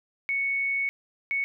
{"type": "tone bursts at uneven times", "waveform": "sine", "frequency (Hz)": 2217, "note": "C#7", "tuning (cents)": 0, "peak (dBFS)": -24, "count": 2, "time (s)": [[0.29, 0.89], [1.31, 1.44]], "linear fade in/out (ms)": 0, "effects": []}